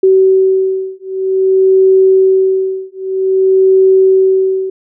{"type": "beating tone pair", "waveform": "sine", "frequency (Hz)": [380, 380.52], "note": ["F#4", "F#4"], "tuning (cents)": [46, 49], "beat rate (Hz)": 0.52, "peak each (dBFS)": -10, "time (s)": [0.03, 4.7], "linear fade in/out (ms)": 5, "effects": []}